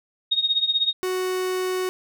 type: tone with tremolo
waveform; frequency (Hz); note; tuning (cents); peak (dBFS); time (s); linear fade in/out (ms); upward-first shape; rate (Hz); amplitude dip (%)
sine; 3729; A#7; 0; -15; 0.31-0.93; 10; triangle; 16; 90
type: tone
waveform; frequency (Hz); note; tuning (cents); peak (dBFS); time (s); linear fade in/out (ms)
45% pulse; 370; F#4; 0; -23; 1.03-1.89; 0
effects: none